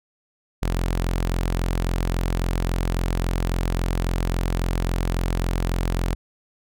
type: tone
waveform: sawtooth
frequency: 43.65 Hz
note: F1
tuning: in tune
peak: -17 dBFS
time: 0.62-6.15 s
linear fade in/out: 10 ms
effects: none